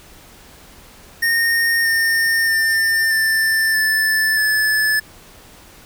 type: tone with pitch steps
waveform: square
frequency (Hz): 1843 / 1820.8 / 1798.8 / 1777.1 / 1755.7 / 1734.5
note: A#6 / A#6 / A6 / A6 / A6 / A6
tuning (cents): -20 / -41 / +38 / +17 / -4 / -25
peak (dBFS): -15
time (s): 1.22-5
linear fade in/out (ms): 10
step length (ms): 630
effects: pink hiss -44 dBFS RMS until 5.85 s